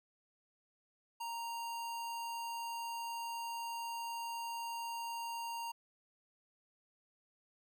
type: tone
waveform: square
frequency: 931 Hz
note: A#5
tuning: 2 cents flat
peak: -40 dBFS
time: 1.2-5.72 s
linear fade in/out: 10 ms
effects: none